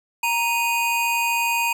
square tone pair together, 933.3 / 2489 Hz, A#5 / D#7, +2 / 0 cents, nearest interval octave + perfect fourth, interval 1698 cents, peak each -23 dBFS, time 0.23-1.73 s, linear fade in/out 5 ms, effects none

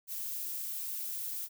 violet noise, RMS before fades -38 dBFS, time 0.07-1.49 s, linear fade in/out 50 ms, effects none

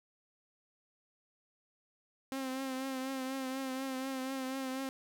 sawtooth tone with vibrato, 264 Hz, C4, 16 cents sharp, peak -32 dBFS, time 2.32-4.89 s, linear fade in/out 0 ms, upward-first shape triangle, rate 4.1 Hz, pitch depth 44 cents each way, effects none

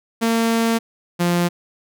sawtooth tone pair in turn, 228.3 / 174.25 Hz, A#3 / F3, -36 / -4 cents, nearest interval perfect fourth, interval 468 cents, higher first, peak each -12 dBFS, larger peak neither, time 0.21-0.79 / 1.19-1.49 s, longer first, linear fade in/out 20 ms, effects none

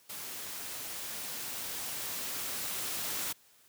white noise with level ramp, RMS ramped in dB -42 to -35 dBFS, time 0.09-3.33 s, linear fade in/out 10 ms, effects white hiss -63 dBFS RMS until 3.68 s + high-pass 80 Hz 12 dB/octave

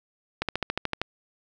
slowing click train, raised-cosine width 0.3 ms, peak -10 dBFS, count 9, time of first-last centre 0.42-1.016 s, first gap 67 ms, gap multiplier 1.03, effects none

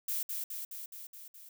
violet noise with echo, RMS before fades -34 dBFS, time 0.08-0.23 s, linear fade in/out 5 ms, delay 210 ms, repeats 6, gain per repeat -3 dB, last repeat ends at 1.49 s, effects none

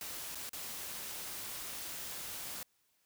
white noise with dropouts, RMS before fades -43 dBFS, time 0.01-2.63 s, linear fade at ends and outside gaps 1 ms, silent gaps 0.348-0.354 / 0.493-0.531 s, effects white hiss -75 dBFS RMS until 3.05 s

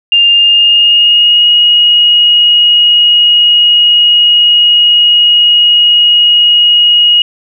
sine tone with pitch glide, 2804 to 2886 Hz, F7 to F#7, +6 to -44 cents, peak -3 dBFS, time 0.12-7.22 s, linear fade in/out 2 ms, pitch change +50 cents, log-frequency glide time 0.3-1.47 s, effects none

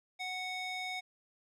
square tone with band-pass filter, 740 Hz, F#5, in tune, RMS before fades -39 dBFS, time 0.19-1.01 s, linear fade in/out 20 ms, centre 2800 Hz, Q 1.3, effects none

